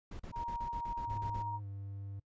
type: noise bursts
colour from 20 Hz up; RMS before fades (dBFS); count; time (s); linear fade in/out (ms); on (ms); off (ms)
brown; -44; 11; 0.11-1.425; 5; 85; 38
type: tone with tremolo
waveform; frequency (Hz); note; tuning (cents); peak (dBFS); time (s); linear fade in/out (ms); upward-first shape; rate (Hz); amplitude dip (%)
sine; 940; A#5; +14; -35; 0.32-1.6; 50; sine; 14; 25
type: tone with pitch glide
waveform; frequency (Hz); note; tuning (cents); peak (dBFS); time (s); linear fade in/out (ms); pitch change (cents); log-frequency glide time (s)
triangle; 103.83 to 99.26; G#2 to G2; 0 to +22; -39; 1.07-2.2; 10; -78; 1.6-1.66
effects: noise-tail reverb RT60 0.1 s tail -22 dB re dry + resampled to 16000 Hz